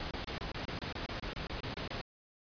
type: noise bursts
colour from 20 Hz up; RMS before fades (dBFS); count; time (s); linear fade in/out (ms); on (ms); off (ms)
pink; -39; 15; 0-2.014; 2; 110; 26
effects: resampled to 11025 Hz